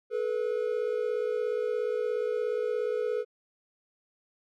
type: tone pair together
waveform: triangle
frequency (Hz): 430.9 / 487.9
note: A4 / B4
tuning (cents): -36 / -21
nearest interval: major second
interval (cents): 215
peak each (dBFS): -28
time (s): 0.1-3.25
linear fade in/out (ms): 50
effects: none